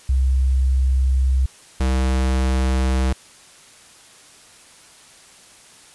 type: tone pair in turn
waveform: sine / square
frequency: 65.41 / 65 Hz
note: C2 / C2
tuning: 0 / -11 cents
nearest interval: unison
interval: 11 cents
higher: first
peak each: -14 / -17 dBFS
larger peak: first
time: 0.09-1.46 / 1.8-3.13 s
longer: first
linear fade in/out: 5 ms
effects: white hiss -47 dBFS RMS until 5.94 s + resampled to 24000 Hz